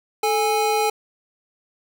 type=tone pair together; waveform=square; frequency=437.1 / 825.1 Hz; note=A4 / G#5; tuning=-11 / -12 cents; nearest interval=major seventh; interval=1099 cents; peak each=-22 / -21 dBFS; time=0.23-0.9 s; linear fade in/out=5 ms; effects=none